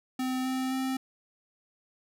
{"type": "tone with pitch steps", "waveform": "square", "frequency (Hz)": [257.4, 259.9, 262.5], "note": ["C4", "C4", "C4"], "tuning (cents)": [-28, -11, 6], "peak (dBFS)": -29, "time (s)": [0.19, 0.97], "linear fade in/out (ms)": 5, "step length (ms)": 260, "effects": []}